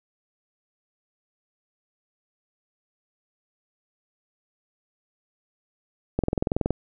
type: click train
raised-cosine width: 2 ms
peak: -9 dBFS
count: 12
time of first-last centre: 6.19-6.706 s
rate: 21.3 Hz
effects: none